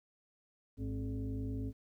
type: tone with frequency modulation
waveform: sine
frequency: 106.1 Hz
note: G#2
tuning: 38 cents sharp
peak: -35 dBFS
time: 0.77-1.73 s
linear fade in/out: 50 ms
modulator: 161 Hz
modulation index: 1.3
effects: 12-bit